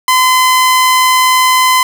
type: tone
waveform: sawtooth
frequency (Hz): 1023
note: C6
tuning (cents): -39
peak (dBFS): -3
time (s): 0.08-1.83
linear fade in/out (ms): 2
effects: none